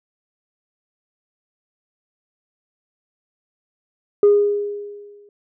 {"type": "tone with exponential decay", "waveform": "sine", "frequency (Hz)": 410, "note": "G#4", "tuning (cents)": -22, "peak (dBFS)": -6, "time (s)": [4.23, 5.29], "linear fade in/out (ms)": 2, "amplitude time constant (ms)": 230, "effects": ["tanh soft clip ceiling -6 dBFS"]}